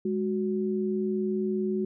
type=tone pair together; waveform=sine; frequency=207.4 / 370 Hz; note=G#3 / F#4; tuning=-2 / 0 cents; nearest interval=minor seventh; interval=1002 cents; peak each=-28 dBFS; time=0.05-1.85 s; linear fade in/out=5 ms; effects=none